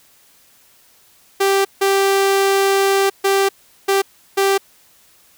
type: tone bursts at uneven times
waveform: sawtooth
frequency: 392 Hz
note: G4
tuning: in tune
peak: -9 dBFS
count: 5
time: 1.4-1.65 / 1.81-3.1 / 3.24-3.49 / 3.88-4.02 / 4.37-4.58 s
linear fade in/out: 10 ms
effects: white hiss -52 dBFS RMS until 5.37 s